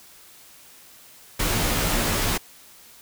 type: noise with comb filter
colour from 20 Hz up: pink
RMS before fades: -23 dBFS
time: 1.39-2.38 s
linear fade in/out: 10 ms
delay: 15 ms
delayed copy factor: -0.9
effects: white hiss -49 dBFS RMS until 3.01 s